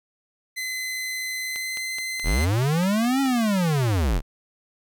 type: tone with pitch glide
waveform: sawtooth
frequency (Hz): 2039 to 2058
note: C7 to C7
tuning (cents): -45 to -29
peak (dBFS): -24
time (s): 0.56-2.46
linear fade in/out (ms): 20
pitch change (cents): +16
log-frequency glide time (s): 1.43-1.82
type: click train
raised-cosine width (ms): 0.2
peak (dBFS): -20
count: 9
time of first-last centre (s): 1.56-3.259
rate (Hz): 4.71
type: linear two-way sweep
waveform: square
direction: up then down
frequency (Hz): 30.87 to 277.2 to 30.87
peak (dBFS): -20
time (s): 2.23-4.22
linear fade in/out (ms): 50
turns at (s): 3.21
effects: none